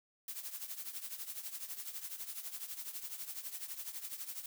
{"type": "noise with tremolo", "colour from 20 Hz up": "blue", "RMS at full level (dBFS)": -41, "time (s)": [0.28, 4.46], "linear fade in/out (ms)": 2, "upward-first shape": "triangle", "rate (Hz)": 12, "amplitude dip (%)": 80, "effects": []}